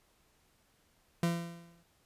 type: tone with exponential decay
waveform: 40% pulse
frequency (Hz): 170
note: F3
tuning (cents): -46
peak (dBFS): -25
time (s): 1.23-1.83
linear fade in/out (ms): 2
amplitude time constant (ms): 130
effects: pink hiss -70 dBFS RMS until 2.05 s + resampled to 32000 Hz